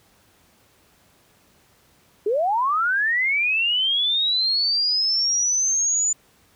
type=linear sweep; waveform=sine; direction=up; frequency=388.9 to 7040 Hz; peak=-18 dBFS; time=2.26-6.13 s; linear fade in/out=5 ms; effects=pink hiss -58 dBFS RMS until 6.55 s + high-pass 60 Hz 12 dB/octave